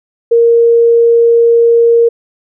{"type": "tone", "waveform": "sine", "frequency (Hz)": 466.2, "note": "A#4", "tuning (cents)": 0, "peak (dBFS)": -4, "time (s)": [0.31, 2.09], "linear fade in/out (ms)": 10, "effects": []}